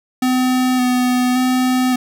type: tone with vibrato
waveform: square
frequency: 252.2 Hz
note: B3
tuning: 36 cents sharp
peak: -14 dBFS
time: 0.22-1.96 s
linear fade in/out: 5 ms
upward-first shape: square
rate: 0.88 Hz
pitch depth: 16 cents each way
effects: none